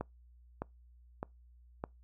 click train, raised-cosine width 1 ms, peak -22 dBFS, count 4, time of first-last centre 0.01-1.839 s, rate 1.64 Hz, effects noise-tail reverb RT60 0.2 s tail -26 dB re dry + added 60 Hz sine -57 dBFS peak until 2.03 s

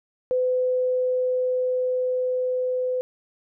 sine tone with level ramp, 506 Hz, B4, 42 cents sharp, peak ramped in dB -19 to -22 dBFS, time 0.31-3.01 s, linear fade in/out 0 ms, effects none

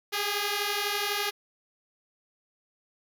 5% pulse beating tone pair, 404.1 / 416.1 Hz, G#4 / G#4, -47 / +3 cents, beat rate 12 Hz, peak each -19 dBFS, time 0.12-1.31 s, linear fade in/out 20 ms, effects none

